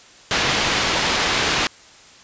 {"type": "low-pass noise", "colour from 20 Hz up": "white", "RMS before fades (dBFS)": -20, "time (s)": [0.31, 1.67], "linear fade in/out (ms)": 0, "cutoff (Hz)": 3800, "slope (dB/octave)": 12, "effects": ["white hiss -46 dBFS RMS until 2.23 s", "resampled to 16000 Hz"]}